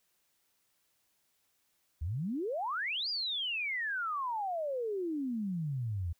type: exponential two-way sweep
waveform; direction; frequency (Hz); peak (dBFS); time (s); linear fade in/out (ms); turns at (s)
sine; up then down; 71 to 4979 to 80.1; -32; 2.01-6.13; 10; 3.09
effects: white hiss -75 dBFS RMS until 6.19 s